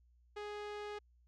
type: tone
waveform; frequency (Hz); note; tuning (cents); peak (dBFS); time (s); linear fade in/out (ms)
sawtooth; 415.8; G#4; +2; -38; 0.36-0.99; 10
effects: added 60 Hz sine -65 dBFS peak until 1.27 s + low-pass 4000 Hz 12 dB/octave